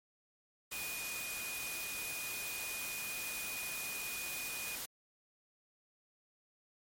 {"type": "tone in noise", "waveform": "sine", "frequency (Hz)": 2467, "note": "D#7", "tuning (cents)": -15, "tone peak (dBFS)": -42, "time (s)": [0.72, 4.76], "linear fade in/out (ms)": 10, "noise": "white", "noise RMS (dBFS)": -42, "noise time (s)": [0.71, 4.86], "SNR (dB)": -3, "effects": ["MP3 64 kbps"]}